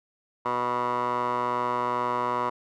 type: tone with band-pass filter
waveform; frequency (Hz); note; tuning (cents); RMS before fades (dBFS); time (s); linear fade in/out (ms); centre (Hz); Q
15% pulse; 122.4; B2; -15; -27; 0.45-2.5; 10; 930; 6.5
effects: none